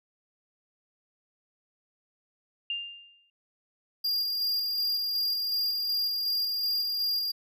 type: tone with exponential decay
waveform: sine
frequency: 2800 Hz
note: F7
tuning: 4 cents sharp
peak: -27 dBFS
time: 2.7-3.3 s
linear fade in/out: 2 ms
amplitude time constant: 130 ms
type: tone with tremolo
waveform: square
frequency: 4807 Hz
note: D8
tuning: 39 cents sharp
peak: -26 dBFS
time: 4.04-7.32 s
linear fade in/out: 10 ms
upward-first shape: square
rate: 2.7 Hz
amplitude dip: 25%
effects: none